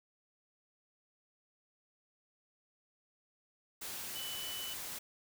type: tone in noise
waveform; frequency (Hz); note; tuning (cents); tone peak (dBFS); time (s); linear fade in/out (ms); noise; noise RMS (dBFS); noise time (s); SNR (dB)
sine; 2984; F#7; +14; -42; 4.15-4.74; 10; white; -43; 3.81-4.99; -2
effects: none